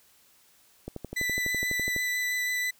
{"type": "click train", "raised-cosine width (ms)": 2, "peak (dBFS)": -22, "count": 14, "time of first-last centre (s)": [0.88, 1.963], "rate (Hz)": 12}
{"type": "tone with vibrato", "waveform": "40% pulse", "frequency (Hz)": 1989, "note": "B6", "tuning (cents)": 12, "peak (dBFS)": -26, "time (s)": [1.16, 2.71], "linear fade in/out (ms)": 10, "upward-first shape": "sine", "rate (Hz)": 6.1, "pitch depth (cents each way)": 9}
{"effects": ["white hiss -61 dBFS RMS until 2.79 s"]}